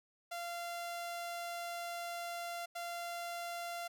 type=tone bursts at uneven times; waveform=sawtooth; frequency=690 Hz; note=F5; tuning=21 cents flat; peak=-36 dBFS; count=2; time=0.31-2.66 / 2.75-3.88 s; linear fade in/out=10 ms; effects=none

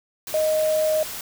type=tone in noise; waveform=sine; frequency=622.3 Hz; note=D#5; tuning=in tune; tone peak=-18 dBFS; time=0.34-1.03 s; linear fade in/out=2 ms; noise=white; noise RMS=-33 dBFS; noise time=0.27-1.21 s; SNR=+12 dB; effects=none

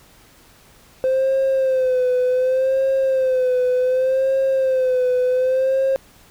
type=tone with vibrato; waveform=triangle; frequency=518 Hz; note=C5; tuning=17 cents flat; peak=-12 dBFS; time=1.04-5.96 s; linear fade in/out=0 ms; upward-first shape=sine; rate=0.67 Hz; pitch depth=56 cents each way; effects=tanh soft clip ceiling -11 dBFS + pink hiss -50 dBFS RMS until 6.3 s

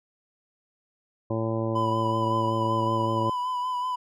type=harmonic tone; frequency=112.3 Hz; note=A2; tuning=36 cents sharp; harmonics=1 / 2 / 3 / 4 / 5 / 6 / 7 / 8 / 9; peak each=-29 / -33 / -30 / -37 / -31 / -44 / -42 / -44 / -38 dBFS; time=1.3-3.3 s; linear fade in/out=5 ms
type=tone with vibrato; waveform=triangle; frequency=998 Hz; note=B5; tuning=18 cents sharp; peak=-24 dBFS; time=1.75-3.96 s; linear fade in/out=10 ms; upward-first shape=sine; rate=5.3 Hz; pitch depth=29 cents each way
effects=none

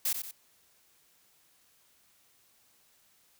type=noise with echo; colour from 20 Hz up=blue; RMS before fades=-29 dBFS; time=0.05-0.13 s; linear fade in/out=5 ms; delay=91 ms; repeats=2; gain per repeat=-7 dB; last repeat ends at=0.312 s; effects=white hiss -66 dBFS RMS until 3.39 s

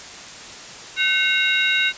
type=tone cluster; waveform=sine; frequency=1520 / 2160 / 2771 / 3800 Hz; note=F#6 / C#7 / F7 / A#7; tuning=+46 / -45 / -14 / +33 cents; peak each=-22 dBFS; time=0.96-1.93 s; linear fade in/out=50 ms; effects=white hiss -37 dBFS RMS until 1.97 s + resampled to 16000 Hz

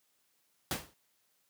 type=noise with exponential decay; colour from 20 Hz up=pink; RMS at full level=-29 dBFS; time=0.71-0.94 s; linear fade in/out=1 ms; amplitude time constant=48 ms; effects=white hiss -74 dBFS RMS until 1.49 s + high-pass 80 Hz 12 dB/octave

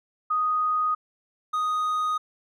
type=tone pair in turn; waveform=sine / triangle; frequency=1244.5 / 1244.5 Hz; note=D#6 / D#6; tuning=0 / 0 cents; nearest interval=unison; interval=0 cents; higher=neither; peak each=-21 dBFS; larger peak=neither; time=0.3-0.95 / 1.53-2.18 s; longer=neither; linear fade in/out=10 ms; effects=none

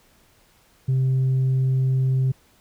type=tone; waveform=sine; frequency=131.1 Hz; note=C3; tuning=4 cents sharp; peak=-15 dBFS; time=0.88-2.32 s; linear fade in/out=10 ms; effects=tanh soft clip ceiling -16 dBFS + pink hiss -58 dBFS RMS until 2.6 s

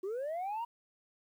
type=linear sweep; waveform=sine; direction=up; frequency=361.7 to 959 Hz; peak=-32 dBFS; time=0.03-0.65 s; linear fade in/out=10 ms; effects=tanh soft clip ceiling -33 dBFS + 11-bit

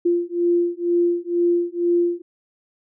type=beating tone pair; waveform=sine; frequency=345.8 / 347.9 Hz; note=F4 / F4; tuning=-17 / -7 cents; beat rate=2.1 Hz; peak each=-20 dBFS; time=0.05-2.22 s; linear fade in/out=10 ms; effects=none

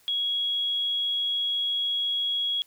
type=tone; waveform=sine; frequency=3322 Hz; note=G#7; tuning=in tune; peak=-24 dBFS; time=0.08-2.62 s; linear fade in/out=0 ms; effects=white hiss -60 dBFS RMS until 2.66 s

